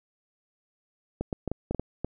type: clicks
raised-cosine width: 2 ms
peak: -16 dBFS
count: 8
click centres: 1.21 / 1.328 / 1.477 / 1.516 / 1.71 / 1.747 / 1.796 / 2.046 s
effects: none